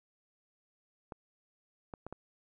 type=clicks; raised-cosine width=1 ms; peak=-28 dBFS; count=4; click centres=1.122 / 1.938 / 2.066 / 2.126 s; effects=none